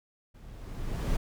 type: noise with level ramp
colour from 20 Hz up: brown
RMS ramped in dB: -50 to -26 dBFS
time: 0.34-1.17 s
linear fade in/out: 10 ms
effects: none